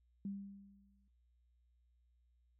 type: tone with exponential decay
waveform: sine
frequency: 198.4 Hz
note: G3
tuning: 21 cents sharp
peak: -38 dBFS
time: 0.25-1.08 s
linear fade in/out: 2 ms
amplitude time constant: 180 ms
effects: noise-tail reverb RT60 0.3 s tail -24 dB re dry + added 60 Hz sine -70 dBFS peak until 2.59 s